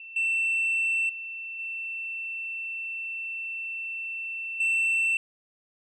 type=tone with level steps; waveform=sine; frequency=2685 Hz; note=E7; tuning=31 cents sharp; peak=-40 / -21 / -34 / -31 / -19 dBFS; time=0-5.17 s; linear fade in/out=2 ms; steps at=0.16 / 1.09 / 1.59 / 4.6 s; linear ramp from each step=5 ms; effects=tanh soft clip ceiling -21 dBFS